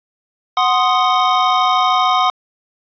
square chord, C diminished, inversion second, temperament equal, 740 / 1046.5 / 1244.5 Hz, Gb5 / C6 / Eb6, 0 / 0 / 0 cents, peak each -17 dBFS, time 0.57-2.3 s, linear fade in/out 2 ms, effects resampled to 11025 Hz + 8-bit

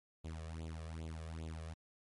sawtooth tone with flanger, 80.6 Hz, E2, 38 cents flat, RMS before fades -45 dBFS, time 0.24-1.74 s, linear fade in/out 10 ms, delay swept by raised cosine 0.27 to 1.77 ms, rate 2.5 Hz, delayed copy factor +0.9, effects MP3 48 kbps

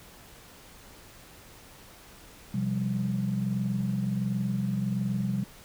sine chord, C suspended fourth, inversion none, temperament equal with one note detuned, 128.12 / 174.61 / 196 Hz, C3 / F3 / G3, -36 / 0 / 0 cents, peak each -30 / -33 / -28 dBFS, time 2.54-5.44 s, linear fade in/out 5 ms, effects tanh soft clip ceiling -18 dBFS + pink hiss -51 dBFS RMS until 5.64 s

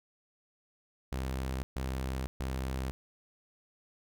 sawtooth tone bursts, 65.41 Hz, C2, in tune, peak -29 dBFS, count 3, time 1.12-2.91 s, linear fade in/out 0 ms, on 510 ms, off 130 ms, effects none

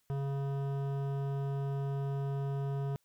sine tone with hard clipping, 138.59 Hz, C#3, in tune, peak -34 dBFS, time 0.1-2.96 s, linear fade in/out 0 ms, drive 14 dB, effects white hiss -75 dBFS RMS until 3.04 s

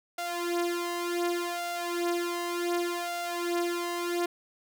sawtooth tone with flanger, 347.3 Hz, F4, 10 cents flat, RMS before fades -31 dBFS, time 0.18-4.26 s, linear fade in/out 5 ms, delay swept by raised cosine 1.4 to 3.9 ms, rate 0.67 Hz, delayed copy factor +0.8, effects none

